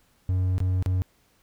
triangle tone with dropouts, 92.3 Hz, F#2, 4 cents flat, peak -19 dBFS, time 0.29-1.02 s, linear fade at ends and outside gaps 0 ms, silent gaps 0.581-0.603 / 0.825-0.861 s, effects pink hiss -64 dBFS RMS until 1.42 s

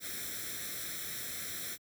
white noise with comb filter, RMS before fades -40 dBFS, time 0-1.78 s, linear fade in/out 50 ms, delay 0.53 ms, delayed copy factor +0.8, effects high-pass 60 Hz 12 dB/octave

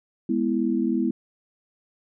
sine chord, E major, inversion first, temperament equal, 207.7 / 246.9 / 329.6 Hz, G#3 / B3 / E4, 0 / 0 / 0 cents, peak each -26 / -24 / -25 dBFS, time 0.29-1.11 s, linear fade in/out 5 ms, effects none

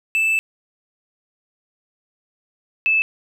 triangle / sine tone pair in turn, 2637 / 2622 Hz, E7 / E7, 0 / -10 cents, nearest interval unison, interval 10 cents, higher first, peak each -14 dBFS, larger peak neither, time 0.15-0.39 / 2.86-3.02 s, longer first, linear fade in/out 0 ms, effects none

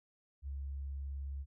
sine tone with vibrato, 69.1 Hz, C#2, 5 cents flat, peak -38 dBFS, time 0.42-1.46 s, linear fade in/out 50 ms, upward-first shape sine, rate 19 Hz, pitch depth 13 cents each way, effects none

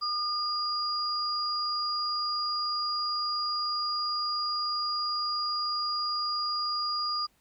sine tone pair together, 1211 / 4841 Hz, D#6 / D#8, -47 / -48 cents, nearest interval 2 octaves, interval 2399 cents, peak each -31 / -30 dBFS, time 0.01-7.27 s, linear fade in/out 20 ms, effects pink hiss -68 dBFS RMS until 7.4 s

